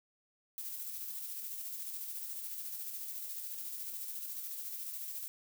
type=noise with tremolo; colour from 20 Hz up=violet; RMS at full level=-41 dBFS; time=0.58-5.28 s; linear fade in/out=0 ms; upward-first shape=square; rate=14 Hz; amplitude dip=30%; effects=none